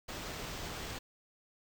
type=noise with sample-and-hold; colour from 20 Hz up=pink; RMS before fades=-42 dBFS; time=0.08-0.99 s; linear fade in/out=10 ms; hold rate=11025 Hz; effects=none